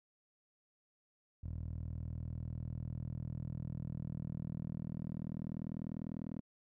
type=tone with band-pass filter sweep; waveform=10% pulse; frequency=40.12 Hz; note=E1; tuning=46 cents flat; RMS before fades=-42 dBFS; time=1.43-6.41 s; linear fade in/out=10 ms; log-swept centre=83 to 240 Hz; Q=1.7; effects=none